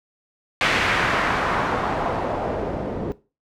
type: noise with low-pass filter sweep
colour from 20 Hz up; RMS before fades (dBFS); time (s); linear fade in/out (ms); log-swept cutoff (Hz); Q
white; -23; 0.61-3.12; 0; 2400 to 400; 1.3
effects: noise-tail reverb RT60 0.3 s tail -18 dB re dry